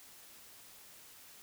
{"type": "silence", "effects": ["white hiss -56 dBFS RMS until 1.42 s"]}